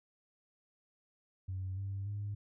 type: tone with pitch steps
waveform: sine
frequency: 94 / 98.16 / 102.51 Hz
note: F#2 / G2 / G#2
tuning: +28 / +3 / -22 cents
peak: -35 dBFS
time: 1.48-2.35 s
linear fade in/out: 10 ms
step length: 290 ms
effects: tanh soft clip ceiling -32 dBFS

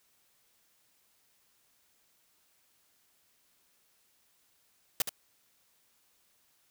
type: noise with echo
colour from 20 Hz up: white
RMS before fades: -27 dBFS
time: 5-5.02 s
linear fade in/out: 2 ms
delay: 72 ms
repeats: 1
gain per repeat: -8 dB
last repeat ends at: 5.092 s
effects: white hiss -70 dBFS RMS until 6.7 s

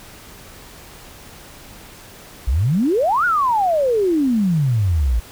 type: exponential two-way sweep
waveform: sine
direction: up then down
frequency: 53.9 to 1484 to 53.9 Hz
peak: -14 dBFS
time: 2.47-5.2 s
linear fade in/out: 10 ms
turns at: 3.25 s
effects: pink hiss -41 dBFS RMS until 5.31 s

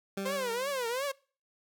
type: tone with exponential decay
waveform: 20% pulse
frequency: 196 Hz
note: G3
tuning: in tune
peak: -27 dBFS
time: 0.17-1.09 s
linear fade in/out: 5 ms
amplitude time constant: 200 ms
type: tone with vibrato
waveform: sawtooth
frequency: 512 Hz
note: C5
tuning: 38 cents flat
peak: -27 dBFS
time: 0.25-1.12 s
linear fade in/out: 10 ms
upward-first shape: triangle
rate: 2.8 Hz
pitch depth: 220 cents each way
effects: noise-tail reverb RT60 0.4 s tail -24 dB re dry

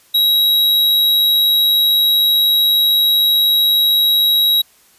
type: tone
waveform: square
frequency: 3849 Hz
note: B7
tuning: 45 cents flat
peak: -11 dBFS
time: 0.14-4.62 s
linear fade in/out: 10 ms
effects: white hiss -51 dBFS RMS until 4.98 s + resampled to 32000 Hz

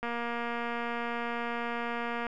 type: click train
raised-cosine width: 0.5 ms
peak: -20 dBFS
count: 529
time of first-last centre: 0.03-2.267 s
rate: 236 Hz
effects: none

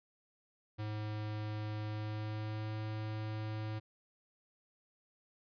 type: tone with pitch glide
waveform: square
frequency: 106.7 to 108.19 Hz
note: G#2 to A2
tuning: +47 to -29 cents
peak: -38 dBFS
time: 0.78-3.8 s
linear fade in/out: 20 ms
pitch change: +24 cents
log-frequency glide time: 1.86-2.75 s
effects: resampled to 11025 Hz

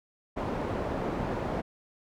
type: low-pass noise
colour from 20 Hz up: white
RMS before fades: -32 dBFS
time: 0.36-1.62 s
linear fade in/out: 20 ms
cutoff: 630 Hz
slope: 12 dB/octave
effects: none

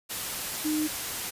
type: tone in noise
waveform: sine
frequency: 306.6 Hz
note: D#4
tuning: 25 cents flat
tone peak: -25 dBFS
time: 0.64-0.88 s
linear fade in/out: 20 ms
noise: white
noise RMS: -33 dBFS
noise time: 0.09-1.31 s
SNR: +5 dB
effects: resampled to 32000 Hz

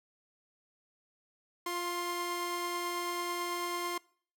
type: tone pair together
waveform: sawtooth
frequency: 349.2 / 1056.7 Hz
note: F4 / C6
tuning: 0 / +17 cents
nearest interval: octave + perfect fifth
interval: 1917 cents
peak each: -33 / -32 dBFS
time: 1.66-3.98 s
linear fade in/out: 5 ms
effects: noise-tail reverb RT60 0.5 s tail -23 dB re dry

